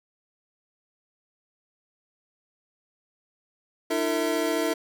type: tone cluster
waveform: square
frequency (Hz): 303.7 / 338.1 / 452.6 / 652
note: D#4 / E4 / A4 / E5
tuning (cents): -42 / +44 / +49 / -19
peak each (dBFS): -30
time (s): 3.9-4.74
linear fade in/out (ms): 10
effects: none